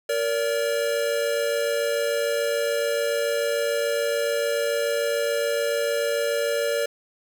square tone pair together, 466.2 / 573.1 Hz, A#4 / D5, 0 / -42 cents, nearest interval major third, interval 358 cents, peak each -26 / -25 dBFS, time 0.09-6.86 s, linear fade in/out 5 ms, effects none

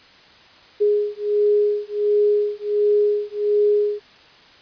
sine beating tone pair, 414.7 / 416.1 Hz, G#4 / G#4, -3 / +3 cents, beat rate 1.4 Hz, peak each -19 dBFS, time 0.8-4 s, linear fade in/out 20 ms, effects white hiss -48 dBFS RMS until 4.61 s + resampled to 11025 Hz

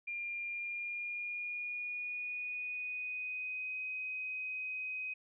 sine tone with pitch glide, 2400 to 2516 Hz, D7 to D#7, +37 to +19 cents, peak -37 dBFS, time 0.07-5.14 s, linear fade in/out 10 ms, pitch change +82 cents, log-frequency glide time 0.51-3.78 s, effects none

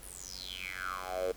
10% pulse tone with high-pass filter sweep, 92.5 Hz, F#2, in tune, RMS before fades -39 dBFS, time 0.02-1.32 s, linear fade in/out 5 ms, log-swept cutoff 11000 to 450 Hz, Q 7.9, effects added 50 Hz sine -54 dBFS peak until 1.36 s + pink hiss -54 dBFS RMS until 1.36 s

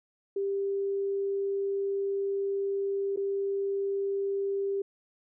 sine tone with dropouts, 395.4 Hz, G4, 15 cents sharp, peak -27 dBFS, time 0.36-4.82 s, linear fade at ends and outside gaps 5 ms, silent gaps 3.162-3.172 s, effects none

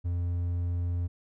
triangle tone, 87.31 Hz, F2, in tune, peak -25 dBFS, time 0.04-1.08 s, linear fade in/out 20 ms, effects none

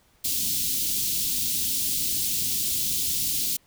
white band-stop noise, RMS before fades -26 dBFS, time 0.24-3.57 s, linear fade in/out 10 ms, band 300 to 3200 Hz, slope 24 dB/octave, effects pink hiss -62 dBFS RMS until 3.66 s

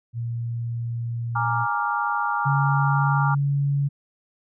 sine tone, 117.3 Hz, A#2, 11 cents sharp, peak -25 dBFS, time 0.13-1.67 s, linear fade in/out 50 ms
sine chord, Bb dominant seventh, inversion third, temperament equal, 830.6 / 932.3 / 1174.7 / 1396.9 Hz, Ab5 / Bb5 / D6 / F6, 0 / 0 / 0 / 0 cents, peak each -27 dBFS, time 1.35-3.35 s, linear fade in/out 10 ms
sine tone with pitch glide, 140 to 141.14 Hz, C#3 to C#3, +18 to +32 cents, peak -19 dBFS, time 2.45-3.89 s, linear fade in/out 20 ms, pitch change +14 cents, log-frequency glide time 2.71-3.2 s
effects none

